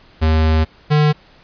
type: tone pair in turn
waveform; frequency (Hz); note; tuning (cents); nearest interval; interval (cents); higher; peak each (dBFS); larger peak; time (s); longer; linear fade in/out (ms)
square; 79.1 / 150.32; D#2 / D3; +29 / +41; major seventh; 1112; second; -12 / -11; second; 0.21-0.65 / 0.9-1.13; first; 20
effects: pink hiss -48 dBFS RMS until 1.43 s + resampled to 11025 Hz